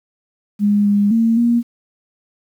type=tone with pitch steps; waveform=sine; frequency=205.5 / 203.7 / 227.6 / 236.4 Hz; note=G#3 / G#3 / A#3 / A#3; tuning=-18 / -33 / -41 / +24 cents; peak=-11 dBFS; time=0.59-1.63 s; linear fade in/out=50 ms; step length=260 ms; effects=8-bit